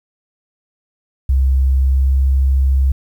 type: tone with pitch glide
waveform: sine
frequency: 66.2 to 66.89 Hz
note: C2 to C2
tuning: +21 to +39 cents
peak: -10 dBFS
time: 1.29-2.92 s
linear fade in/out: 5 ms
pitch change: +18 cents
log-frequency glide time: 1.74-2.14 s
effects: 8-bit